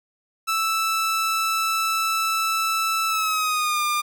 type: tone with pitch glide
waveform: sawtooth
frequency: 1318.5 to 1202.1 Hz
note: E6 to D6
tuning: 0 to +40 cents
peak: -17 dBFS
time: 0.47-4.02 s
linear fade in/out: 20 ms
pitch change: -160 cents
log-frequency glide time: 3.08-3.83 s
effects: none